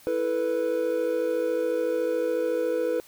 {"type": "chord", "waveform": "triangle", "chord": "E suspended fourth", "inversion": "none", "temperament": "equal", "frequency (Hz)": [329.6, 440, 493.9], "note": ["E4", "A4", "B4"], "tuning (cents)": [0, 0, 0], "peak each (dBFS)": [-29, -28, -23], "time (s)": [0.07, 3], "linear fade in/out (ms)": 0, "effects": ["white hiss -53 dBFS RMS until 3.07 s"]}